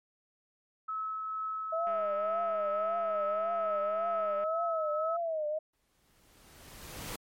sine tone with tremolo, 1294 Hz, E6, 32 cents flat, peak -32 dBFS, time 0.88-5.17 s, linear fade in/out 10 ms, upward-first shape triangle, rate 2.2 Hz, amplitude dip 25%
sine tone with vibrato, 640 Hz, D#5, 49 cents sharp, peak -30 dBFS, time 1.72-5.59 s, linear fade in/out 10 ms, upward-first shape triangle, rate 1.8 Hz, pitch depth 130 cents each way
click train, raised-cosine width 0.5 ms, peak -34 dBFS, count 525, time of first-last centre 1.87-4.439 s, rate 204 Hz
pink noise with exponential growth, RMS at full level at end -38 dBFS, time 5.73-7.16 s, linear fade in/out 5 ms, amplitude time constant 310 ms
effects MP3 64 kbps

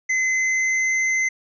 square tone with pitch glide, 2046 to 2059 Hz, C7 to C7, -39 to -28 cents, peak -19 dBFS, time 0.09-1.29 s, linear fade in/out 10 ms, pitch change +11 cents, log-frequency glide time 0.2-0.95 s, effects resampled to 16000 Hz

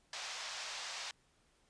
white band-pass noise, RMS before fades -44 dBFS, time 0.13-1.11 s, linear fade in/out 2 ms, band 610 to 6000 Hz, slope 24 dB/octave, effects pink hiss -72 dBFS RMS until 1.69 s + resampled to 22050 Hz

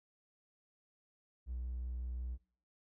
triangle tone with vibrato, 61.6 Hz, B1, 4 cents flat, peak -35 dBFS, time 1.46-2.38 s, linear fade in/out 50 ms, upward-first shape triangle, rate 5.5 Hz, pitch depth 11 cents each way, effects noise-tail reverb RT60 0.5 s tail -24 dB re dry + tanh soft clip ceiling -33 dBFS

